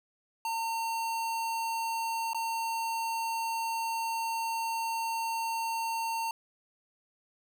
square tone with dropouts, 910 Hz, A#5, 42 cents flat, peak -31 dBFS, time 0.45-6.31 s, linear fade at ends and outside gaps 2 ms, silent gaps 2.333-2.346 s, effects none

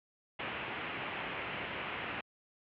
white low-pass noise, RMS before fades -40 dBFS, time 0.39-2.21 s, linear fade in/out 5 ms, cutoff 2900 Hz, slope 48 dB/octave, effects high-pass 80 Hz 12 dB/octave

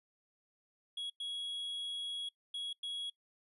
triangle tone bursts at uneven times, 3328 Hz, G#7, 3 cents sharp, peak -36 dBFS, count 4, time 0.97-1.1 / 1.2-2.29 / 2.54-2.73 / 2.83-3.1 s, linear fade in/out 5 ms, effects noise-tail reverb RT60 0.1 s tail -22 dB re dry + resampled to 32000 Hz

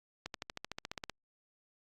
accelerating click train, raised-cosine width 0.2 ms, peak -22 dBFS, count 13, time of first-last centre 0.26-1.097 s, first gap 82 ms, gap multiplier 0.97, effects Opus 48 kbps

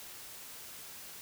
silence, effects white hiss -48 dBFS RMS until 1.21 s

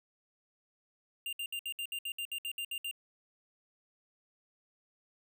square tone bursts, 2794 Hz, F7, in tune, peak -36 dBFS, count 13, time 1.26-2.912 s, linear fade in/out 2 ms, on 68 ms, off 64 ms, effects none

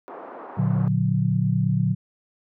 white band-pass noise, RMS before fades -39 dBFS, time 0.08-0.88 s, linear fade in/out 0 ms, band 280 to 1100 Hz, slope 24 dB/octave
sine chord, Bb augmented, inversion none, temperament just, 116.54 / 145.68 / 182.1 Hz, Bb2 / D3 / F#3, 0 / -14 / -27 cents, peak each -23 dBFS, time 0.57-1.95 s, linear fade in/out 20 ms
effects none

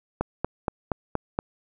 click train, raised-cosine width 1 ms, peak -10 dBFS, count 6, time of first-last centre 0.21-1.389 s, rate 4.24 Hz, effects none

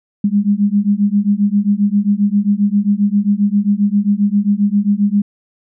sine beating tone pair, 200.1 / 207.6 Hz, G3 / G#3, +36 / 0 cents, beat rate 7.5 Hz, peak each -14 dBFS, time 0.24-5.22 s, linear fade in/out 5 ms, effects none

